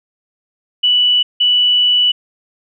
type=tone bursts at uneven times; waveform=sine; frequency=2960 Hz; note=F#7; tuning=in tune; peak=-9 dBFS; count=2; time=0.83-1.23 / 1.4-2.12 s; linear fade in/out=10 ms; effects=none